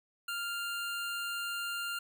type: tone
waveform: 25% pulse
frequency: 1396.9 Hz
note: F6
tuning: in tune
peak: -31 dBFS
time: 0.28-1.99 s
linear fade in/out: 5 ms
effects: none